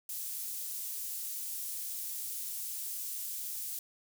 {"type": "high-pass noise", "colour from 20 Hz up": "pink", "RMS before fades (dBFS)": -39, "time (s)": [0.09, 3.79], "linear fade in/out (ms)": 2, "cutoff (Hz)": 10000, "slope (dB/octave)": 12, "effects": []}